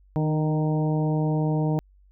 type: harmonic tone with a mistuned harmonic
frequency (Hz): 154.8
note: D#3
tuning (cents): -9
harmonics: 1 / 2 / 3 / 4 / 5 / 6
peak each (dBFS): -22 / -28 / -32 / -34 / -36 / -38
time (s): 0.16-1.79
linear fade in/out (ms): 0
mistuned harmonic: 2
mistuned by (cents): -22
effects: added 48 Hz sine -53 dBFS peak until 2.11 s